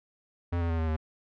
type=tone with pitch steps; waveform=square; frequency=86.5 / 84.43 / 82.4 / 80.43 / 78.5 Hz; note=F2 / E2 / E2 / E2 / D#2; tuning=-16 / +42 / 0 / -42 / +16 cents; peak=-27 dBFS; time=0.52-0.965 s; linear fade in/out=10 ms; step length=89 ms; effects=low-pass 2000 Hz 12 dB/octave

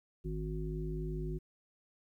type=harmonic tone with a mistuned harmonic; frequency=51.91 Hz; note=G#1; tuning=in tune; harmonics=1 / 3 / 5 / 7; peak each=-38 / -39 / -48 / -42 dBFS; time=0.24-1.39 s; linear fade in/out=20 ms; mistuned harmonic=1; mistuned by=-17 cents; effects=12-bit

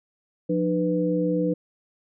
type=tone cluster; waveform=sine; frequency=176.5 / 303.7 / 495.4 Hz; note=F3 / D#4 / B4; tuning=+19 / -42 / +5 cents; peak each=-25 dBFS; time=0.49-1.54 s; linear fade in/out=10 ms; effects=none

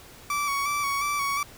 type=tone with vibrato; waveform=30% pulse; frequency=1140 Hz; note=C#6; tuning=48 cents sharp; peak=-22 dBFS; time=0.3-1.43 s; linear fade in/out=2 ms; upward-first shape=square; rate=2.8 Hz; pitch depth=33 cents each way; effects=pink hiss -48 dBFS RMS until 1.57 s

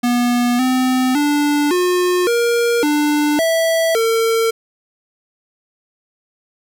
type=tone with pitch steps; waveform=square; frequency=242.6 / 256.3 / 292.5 / 359.6 / 471.2 / 296.5 / 656 / 453.4 Hz; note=B3 / C4 / D4 / F#4 / A#4 / D4 / E5 / A#4; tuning=-31 / -36 / -7 / -49 / +19 / +17 / -9 / -48 cents; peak=-14 dBFS; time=0.03-4.51 s; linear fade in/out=10 ms; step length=560 ms; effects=none

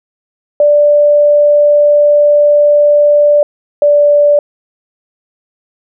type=tone pair in turn; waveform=sine; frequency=587.3 / 583.9 Hz; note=D5 / D5; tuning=0 / -10 cents; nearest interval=unison; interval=10 cents; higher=first; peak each=-4 dBFS; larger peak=neither; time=0.6-3.43 / 3.82-4.39 s; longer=first; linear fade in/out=2 ms; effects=none

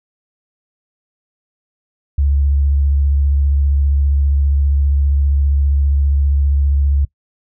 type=tone with vibrato; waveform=sine; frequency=70.3 Hz; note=C#2; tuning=25 cents sharp; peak=-11 dBFS; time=2.18-7.05 s; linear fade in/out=5 ms; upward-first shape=sine; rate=15 Hz; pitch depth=30 cents each way; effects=noise-tail reverb RT60 0.1 s tail -21 dB re dry

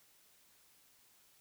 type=silence; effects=white hiss -67 dBFS RMS until 1.4 s

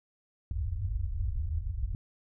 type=low-pass noise; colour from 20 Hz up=white; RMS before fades=-32 dBFS; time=0.51-1.95 s; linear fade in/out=2 ms; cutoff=100 Hz; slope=96 dB/octave; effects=none

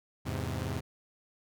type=chord; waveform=sawtooth; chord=E augmented; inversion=none; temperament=equal; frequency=82.41 / 103.83 / 130.81 Hz; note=E2 / G#2 / B#2; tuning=0 / 0 / 0 cents; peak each=-33 dBFS; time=0.25-0.81 s; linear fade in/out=20 ms; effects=none

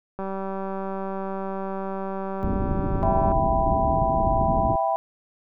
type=click train; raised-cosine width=1 ms; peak=-18 dBFS; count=605; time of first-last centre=0.19-3.32 s; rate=193 Hz
type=low-pass noise; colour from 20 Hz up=pink; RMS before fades=-25 dBFS; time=2.43-4.76 s; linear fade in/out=0 ms; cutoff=340 Hz; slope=24 dB/octave
type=chord; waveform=sine; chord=E minor; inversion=none; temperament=equal; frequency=659.3 / 784 / 987.8 Hz; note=E5 / G5 / B5; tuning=0 / 0 / 0 cents; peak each=-24 / -24 / -27 dBFS; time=3.03-4.96 s; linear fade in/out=0 ms
effects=none

